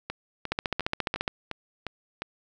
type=two click trains; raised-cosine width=0.3 ms; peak=-10 / -16 dBFS; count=12 / 7; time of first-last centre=0.52-1.279 / 0.1-2.22 s; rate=14.5 / 2.83 Hz; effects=none